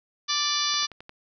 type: harmonic tone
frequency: 587 Hz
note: D5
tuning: 1 cent flat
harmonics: 2 / 3 / 4 / 5 / 6 / 7 / 8 / 9 / 10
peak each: -31 / -36 / -36 / -35 / -29 / -32 / -29 / -35 / -32 dBFS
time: 0.28-0.87 s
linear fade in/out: 20 ms
type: click train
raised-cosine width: 0.3 ms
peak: -26 dBFS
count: 5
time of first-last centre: 0.74-1.094 s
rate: 11.3 Hz
effects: none